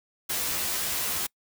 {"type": "noise with comb filter", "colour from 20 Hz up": "white", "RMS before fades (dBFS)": -29, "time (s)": [0.29, 1.27], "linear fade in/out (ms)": 10, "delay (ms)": 14, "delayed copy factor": 0.9, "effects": ["noise-tail reverb RT60 0.1 s tail -26 dB re dry"]}